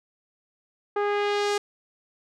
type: tone with low-pass filter sweep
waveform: sawtooth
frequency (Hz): 410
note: G#4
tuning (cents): -22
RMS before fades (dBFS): -25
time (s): 0.96-1.58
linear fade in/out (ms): 5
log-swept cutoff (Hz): 1300 to 7900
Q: 1.1
effects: none